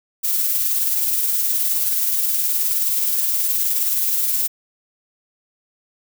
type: noise with tremolo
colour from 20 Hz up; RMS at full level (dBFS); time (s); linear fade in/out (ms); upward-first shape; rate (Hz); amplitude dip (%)
violet; -18; 0.23-4.48; 20; triangle; 19; 35
effects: none